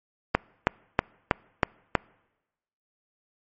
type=click train; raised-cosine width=0.5 ms; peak=-3 dBFS; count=6; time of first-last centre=0.35-1.953 s; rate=3.12 Hz; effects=noise-tail reverb RT60 1.0 s tail -26 dB re dry + MP3 32 kbps